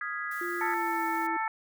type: chord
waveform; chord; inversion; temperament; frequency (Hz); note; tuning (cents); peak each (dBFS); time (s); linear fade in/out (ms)
sine; F half-diminished seventh; third; equal; 1244.5 / 1396.9 / 1661.2 / 1975.5; Eb6 / F6 / Ab6 / Cb7; 0 / 0 / 0 / 0; -37 / -41 / -35 / -39; 0.01-0.74; 2
type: noise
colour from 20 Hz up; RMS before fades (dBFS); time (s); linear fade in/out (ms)
blue; -49; 0.31-1.27; 5
type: tone with pitch glide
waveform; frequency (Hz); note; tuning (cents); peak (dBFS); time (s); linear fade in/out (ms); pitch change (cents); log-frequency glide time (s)
sine; 349.2 to 329.6; F4 to E4; 0 to 0; -34; 0.41-1.37; 5; -100; 0.65-1.05
type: harmonic tone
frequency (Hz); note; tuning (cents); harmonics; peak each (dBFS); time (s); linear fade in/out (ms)
442.6; A4; +10; 2 / 3 / 4 / 5; -30 / -34 / -36 / -38; 0.61-1.48; 2
effects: none